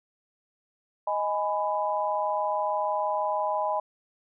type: chord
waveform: sine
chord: G# minor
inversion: second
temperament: just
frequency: 623 / 830.6 / 996.7 Hz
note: D#5 / G#5 / B5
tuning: +2 / 0 / +16 cents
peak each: -29 dBFS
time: 1.07-3.8 s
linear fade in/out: 5 ms
effects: none